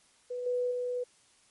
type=tone with level steps; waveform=sine; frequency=493.9 Hz; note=B4; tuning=in tune; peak=-33 / -27 / -30 dBFS; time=0.3-1.04 s; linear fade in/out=10 ms; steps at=0.46 / 0.71 s; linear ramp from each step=5 ms; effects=white hiss -64 dBFS RMS until 1.5 s + MP3 48 kbps